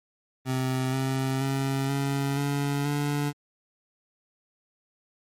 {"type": "tone with pitch steps", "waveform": "25% pulse", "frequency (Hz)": [130, 132.89, 135.83, 138.85, 141.93, 145.08], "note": ["C3", "C3", "C#3", "C#3", "C#3", "D3"], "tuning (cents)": [-11, 27, -35, 3, 41, -21], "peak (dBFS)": -21, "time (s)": [0.45, 3.33], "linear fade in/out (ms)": 50, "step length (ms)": 480, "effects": ["MP3 64 kbps"]}